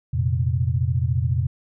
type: chord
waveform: sine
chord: F suspended fourth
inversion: none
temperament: equal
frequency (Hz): 87.31 / 116.54 / 130.81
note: F2 / Bb2 / C3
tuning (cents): 0 / 0 / 0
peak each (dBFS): -23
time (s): 0.13-1.47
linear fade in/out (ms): 10
effects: none